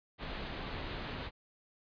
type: low-pass noise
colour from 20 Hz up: pink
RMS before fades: -41 dBFS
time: 0.18-1.31 s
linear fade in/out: 50 ms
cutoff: 4300 Hz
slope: 48 dB/octave
effects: resampled to 11025 Hz